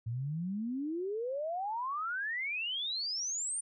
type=exponential sweep; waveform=sine; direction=up; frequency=110 to 9270 Hz; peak=-33 dBFS; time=0.06-3.61 s; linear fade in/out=10 ms; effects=none